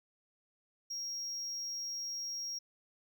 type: tone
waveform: triangle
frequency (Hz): 5600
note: F8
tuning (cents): +4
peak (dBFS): -36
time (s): 0.9-2.59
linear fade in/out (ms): 10
effects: none

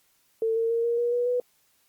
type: tone with pitch steps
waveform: sine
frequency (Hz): 448.7 / 455.8 / 462.9 / 470.2 / 477.6 / 485.1 / 492.7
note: A4 / A#4 / A#4 / A#4 / A#4 / B4 / B4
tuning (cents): +34 / -39 / -12 / +15 / +42 / -31 / -4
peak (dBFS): -22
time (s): 0.42-1.4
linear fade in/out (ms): 2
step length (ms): 140
effects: white hiss -66 dBFS RMS until 1.88 s + Opus 48 kbps

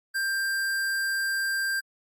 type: tone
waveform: square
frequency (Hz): 1584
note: G6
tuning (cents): +18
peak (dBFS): -26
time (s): 0.14-1.81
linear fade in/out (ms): 20
effects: Opus 48 kbps

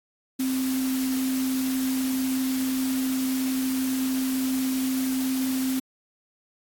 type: tone in noise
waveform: sine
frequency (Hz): 261.6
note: C4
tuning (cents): 0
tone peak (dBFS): -23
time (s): 0.39-5.8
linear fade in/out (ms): 10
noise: white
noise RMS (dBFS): -35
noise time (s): 0.39-5.8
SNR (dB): +9
effects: AAC 64 kbps

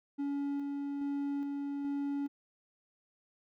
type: tone with tremolo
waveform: triangle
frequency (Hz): 282.6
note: C#4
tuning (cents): +34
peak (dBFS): -30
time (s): 0.18-2.28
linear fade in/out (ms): 20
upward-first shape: square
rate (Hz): 1.2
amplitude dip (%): 25
effects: none

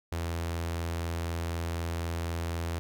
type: tone with notch filter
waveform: sawtooth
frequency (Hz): 84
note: E2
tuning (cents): +33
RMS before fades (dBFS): -33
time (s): 0.12-2.79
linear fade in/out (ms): 0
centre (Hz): 200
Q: 1.8
effects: none

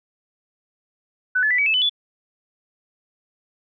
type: tone with pitch steps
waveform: sine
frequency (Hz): 1501 / 1724.2 / 1980.6 / 2275 / 2613 / 3002 / 3448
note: F#6 / A6 / B6 / C#7 / E7 / F#7 / A7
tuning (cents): +24 / -36 / +4 / +44 / -16 / +24 / -36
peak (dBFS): -16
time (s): 1.35-1.896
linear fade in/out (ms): 10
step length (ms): 78
effects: none

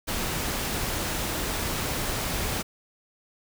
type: noise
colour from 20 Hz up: pink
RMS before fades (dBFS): -29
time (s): 0.07-2.63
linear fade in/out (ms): 20
effects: none

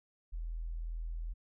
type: tone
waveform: sine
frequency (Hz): 41.2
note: E1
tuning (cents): 0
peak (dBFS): -36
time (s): 0.32-1.34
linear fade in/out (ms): 20
effects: none

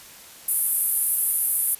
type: band-pass noise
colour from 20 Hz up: pink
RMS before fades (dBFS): -23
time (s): 0.48-1.75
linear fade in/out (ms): 5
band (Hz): 10000 to 13000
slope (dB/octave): 48
effects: white hiss -45 dBFS RMS until 1.79 s + resampled to 32000 Hz

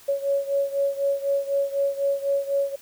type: beating tone pair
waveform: sine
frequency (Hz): 556 / 560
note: C#5 / C#5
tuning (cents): +5 / +18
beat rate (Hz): 4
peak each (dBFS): -23 / -26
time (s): 0.08-2.76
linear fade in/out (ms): 10
effects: white hiss -50 dBFS RMS until 2.81 s

